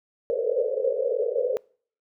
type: band-pass noise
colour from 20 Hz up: white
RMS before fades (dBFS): -25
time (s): 0.3-1.57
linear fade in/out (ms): 0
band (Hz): 440 to 560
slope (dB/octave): 96
effects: noise-tail reverb RT60 0.5 s tail -26 dB re dry